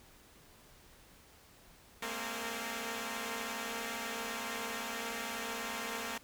5% pulse tone cluster, 210.4 / 230.5 / 262.8 / 458.7 / 853 Hz, G#3 / A#3 / C4 / A#4 / G#5, +23 / -19 / +8 / -28 / +46 cents, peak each -34 / -29 / -33 / -35 / -37 dBFS, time 2.02-6.18 s, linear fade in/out 5 ms, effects pink hiss -60 dBFS RMS until 6.23 s

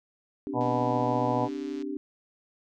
sine chord, C suspended second, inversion none, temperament equal, 261.6 / 293.7 / 392 Hz, C4 / D4 / G4, 0 / 0 / 0 cents, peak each -37 / -33 / -37 dBFS, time 0.47-1.97 s, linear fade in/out 0 ms
harmonic tone, 123.47 Hz, B2, in tune, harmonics 1 / 2 / 4 / 5 / 6 / 7 / 8, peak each -32 / -32 / -32 / -32 / -32 / -32 / -32 dBFS, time 0.53-1.49 s, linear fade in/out 50 ms
click train, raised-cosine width 0.2 ms, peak -33 dBFS, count 177, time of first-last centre 0.61-1.824 s, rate 145 Hz
effects none

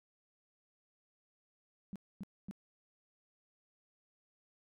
sine tone bursts, 196 Hz, G3, in tune, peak -40 dBFS, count 3, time 1.93-2.511 s, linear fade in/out 0 ms, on 27 ms, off 250 ms, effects none

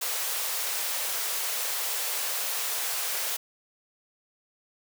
white high-pass noise, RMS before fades -30 dBFS, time 0.01-3.37 s, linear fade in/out 10 ms, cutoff 430 Hz, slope 48 dB/octave, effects none

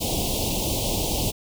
pink band-stop noise, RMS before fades -25 dBFS, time 0-1.32 s, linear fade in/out 20 ms, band 880 to 2700 Hz, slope 48 dB/octave, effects none

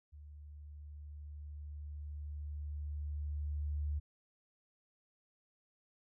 sine tone with level ramp, 73.9 Hz, D2, 11 cents sharp, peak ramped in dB -50 to -33 dBFS, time 0.12-4 s, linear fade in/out 20 ms, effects none

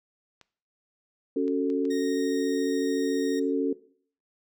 clicks, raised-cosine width 0.2 ms, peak -32 dBFS, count 4, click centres 0.413 / 1.48 / 1.701 / 1.853 s
sine chord, F# minor, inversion second, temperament just, 277.5 / 370 / 444 Hz, C#4 / F#4 / A4, +2 / 0 / +16 cents, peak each -26 / -29 / -27 dBFS, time 1.36-3.73 s, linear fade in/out 5 ms
15% pulse tone, 1864.7 Hz, A#6, in tune, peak -33 dBFS, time 1.9-3.4 s, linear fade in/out 10 ms
effects noise-tail reverb RT60 0.5 s tail -18 dB re dry

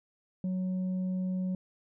sine tone with frequency modulation, 185 Hz, F#3, in tune, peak -30 dBFS, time 0.44-1.55 s, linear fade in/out 2 ms, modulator 370 Hz, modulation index 0.32, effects none

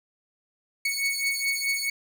sawtooth beating tone pair, 2217 / 2221.7 Hz, C#7 / C#7, 0 / +3 cents, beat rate 4.7 Hz, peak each -24 / -25 dBFS, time 0.85-1.9 s, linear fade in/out 5 ms, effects none

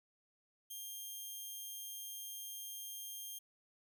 5% pulse tone, 3200 Hz, G7, 35 cents sharp, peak -36 dBFS, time 0.7-3.39 s, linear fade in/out 10 ms, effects none

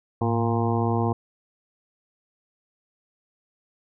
harmonic tone with a mistuned harmonic, 116.4 Hz, A#2, 2 cents flat, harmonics 1 / 2 / 3 / 4 / 6 / 7 / 8 / 9, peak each -24 / -27 / -29 / -30 / -32 / -32 / -33 / -34 dBFS, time 0.21-1.13 s, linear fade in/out 5 ms, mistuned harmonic 1, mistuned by -120 cents, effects none

